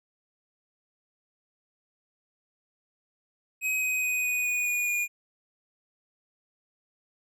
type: tone with pitch steps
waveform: square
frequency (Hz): 2530 / 2514 / 2498 / 2482 / 2467 / 2451 / 2435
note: D#7 / D#7 / D#7 / D#7 / D#7 / D#7 / D#7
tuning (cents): +28 / +17 / +6 / -5 / -15 / -27 / -38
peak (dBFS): -26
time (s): 3.61-5.08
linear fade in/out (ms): 50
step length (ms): 210
effects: none